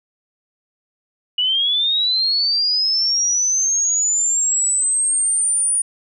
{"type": "linear sweep", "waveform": "sine", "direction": "up", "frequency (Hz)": [2915, 9590], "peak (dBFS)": -15, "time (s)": [1.38, 5.82], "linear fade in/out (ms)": 5, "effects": []}